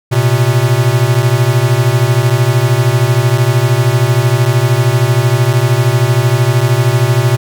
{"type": "beating tone pair", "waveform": "square", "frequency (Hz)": [116.54, 129.54], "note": ["A#2", "C3"], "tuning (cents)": [0, -17], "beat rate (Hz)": 13, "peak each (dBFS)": -12, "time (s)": [0.11, 7.37], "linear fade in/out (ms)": 20, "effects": []}